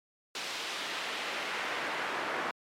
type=noise with band-pass filter sweep; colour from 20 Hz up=brown; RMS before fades=-35 dBFS; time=0.35-2.51 s; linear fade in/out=2 ms; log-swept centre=4100 to 1400 Hz; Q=1; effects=high-pass 300 Hz 12 dB/octave + MP3 96 kbps